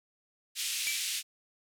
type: band-pass noise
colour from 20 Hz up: pink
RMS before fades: -34 dBFS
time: 0.55-1.23 s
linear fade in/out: 50 ms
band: 2500 to 12000 Hz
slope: 24 dB/octave
type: tone with exponential decay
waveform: square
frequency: 2319 Hz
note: D7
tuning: 22 cents flat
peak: -29 dBFS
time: 0.87-1.11 s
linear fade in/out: 0 ms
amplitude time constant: 52 ms
effects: none